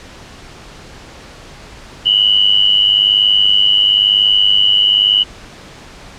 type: tone pair together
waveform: sine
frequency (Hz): 2906 / 3007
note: F#7 / F#7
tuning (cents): -32 / +27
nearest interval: minor second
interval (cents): 59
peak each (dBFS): -11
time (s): 2.05-5.24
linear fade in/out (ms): 20
effects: pink hiss -36 dBFS RMS until 6.18 s + low-pass 6000 Hz 12 dB/octave